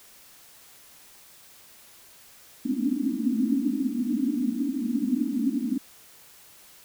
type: band-pass noise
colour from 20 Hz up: pink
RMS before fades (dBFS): -26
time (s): 2.65-5.78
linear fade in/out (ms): 10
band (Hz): 220 to 300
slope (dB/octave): 96
effects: white hiss -52 dBFS RMS until 6.84 s